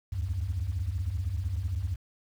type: tone cluster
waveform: sine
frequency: 69.9 / 80.3 / 95.9 Hz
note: C#2 / E2 / G2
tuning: +15 / -45 / -37 cents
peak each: -34 / -33 / -30 dBFS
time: 0.12-1.96 s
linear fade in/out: 10 ms
effects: tanh soft clip ceiling -22 dBFS + 9-bit